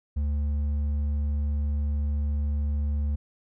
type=tone with hard clipping; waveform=sine; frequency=73.1 Hz; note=D2; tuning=7 cents flat; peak=-25 dBFS; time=0.16-3.16 s; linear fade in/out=10 ms; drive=4 dB; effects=none